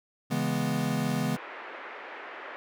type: chord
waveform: square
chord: C# minor seventh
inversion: none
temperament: equal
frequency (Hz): 138.59 / 164.81 / 207.7 / 246.9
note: C#3 / E3 / G#3 / B3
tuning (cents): 0 / 0 / 0 / 0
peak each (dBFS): -33 / -33 / -33 / -32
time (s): 0.3-1.37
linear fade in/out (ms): 20
type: band-pass noise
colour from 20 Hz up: white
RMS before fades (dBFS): -42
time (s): 1.36-2.56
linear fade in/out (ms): 0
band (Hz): 340 to 2100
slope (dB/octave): 24
effects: none